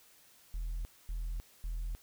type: tone bursts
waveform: sine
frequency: 41.2 Hz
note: E1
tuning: in tune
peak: -32 dBFS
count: 3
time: 0.54-1.95 s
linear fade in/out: 0 ms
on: 310 ms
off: 240 ms
effects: tanh soft clip ceiling -33 dBFS + white hiss -62 dBFS RMS until 2.02 s